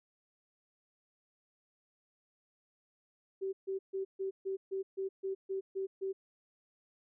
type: tone bursts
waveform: sine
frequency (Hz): 385.4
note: G4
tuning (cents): -29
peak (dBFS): -33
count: 11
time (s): 3.41-6.13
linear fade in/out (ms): 20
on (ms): 120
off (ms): 140
effects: none